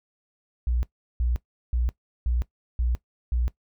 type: tone bursts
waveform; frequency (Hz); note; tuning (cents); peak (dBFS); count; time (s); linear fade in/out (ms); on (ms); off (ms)
sine; 60.2; B1; -44; -21; 6; 0.67-3.48; 0; 160; 370
effects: noise-tail reverb RT60 0.1 s tail -18 dB re dry